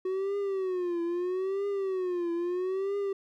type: tone with vibrato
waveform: triangle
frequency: 370 Hz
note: F#4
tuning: in tune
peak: -26 dBFS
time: 0.05-3.13 s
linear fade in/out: 5 ms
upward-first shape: triangle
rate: 0.77 Hz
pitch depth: 160 cents each way
effects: none